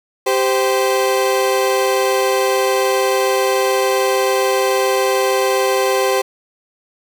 30% pulse tone pair together, 392 / 518.9 Hz, G4 / C5, 0 / -14 cents, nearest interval perfect fourth, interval 486 cents, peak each -14 dBFS, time 0.26-6.22 s, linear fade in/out 10 ms, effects none

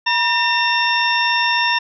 harmonic tone with a mistuned harmonic, 907 Hz, A#5, 48 cents flat, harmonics 1 / 2 / 3 / 4 / 6, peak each -19 / -20 / -21 / -23 / -24 dBFS, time 0.06-1.79 s, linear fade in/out 10 ms, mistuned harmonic 1, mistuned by +100 cents, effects none

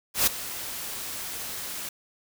white noise with ADSR envelope, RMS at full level -19 dBFS, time 0.14-1.89 s, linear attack 130 ms, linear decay 8 ms, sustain -16 dB, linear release 3 ms, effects none

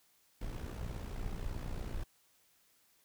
brown noise with amplitude modulation, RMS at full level -37 dBFS, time 0.41-2.04 s, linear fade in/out 5 ms, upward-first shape sine, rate 60.1 Hz, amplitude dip 65%, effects white hiss -70 dBFS RMS until 3.04 s

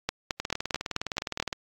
two click trains, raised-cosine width 0.2 ms, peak -9 / -13 dBFS, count 7 / 23, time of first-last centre 0.09-1.4 / 0.4-1.528 s, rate 4.58 / 19.5 Hz, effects AAC 64 kbps

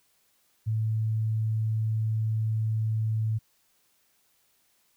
sine tone, 110 Hz, A2, in tune, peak -24 dBFS, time 0.66-3.39 s, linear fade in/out 20 ms, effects white hiss -68 dBFS RMS until 4.96 s

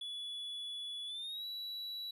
triangle tone with pitch glide, 3417 to 3925 Hz, G#7 to B7, +49 to -11 cents, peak -39 dBFS, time 0.01-2.11 s, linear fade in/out 5 ms, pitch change +240 cents, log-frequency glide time 1.06-1.45 s, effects none

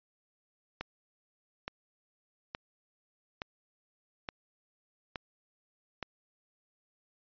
click train, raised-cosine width 0.3 ms, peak -20 dBFS, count 7, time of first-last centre 0.81-6.027 s, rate 1.15 Hz, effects resampled to 11025 Hz

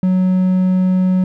triangle tone, 185 Hz, F#3, in tune, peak -9 dBFS, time 0.03-1.24 s, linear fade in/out 2 ms, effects none

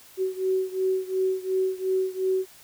sine beating tone pair, 375.7 / 378.5 Hz, F#4 / F#4, +26 / +39 cents, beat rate 2.8 Hz, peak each -25 / -27 dBFS, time 0.17-2.46 s, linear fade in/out 50 ms, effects white hiss -51 dBFS RMS until 2.63 s

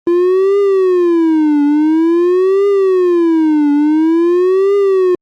triangle tone with vibrato, 341.2 Hz, F4, 40 cents flat, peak -6 dBFS, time 0.07-5.15 s, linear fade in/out 2 ms, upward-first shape triangle, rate 0.48 Hz, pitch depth 300 cents each way, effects Opus 32 kbps

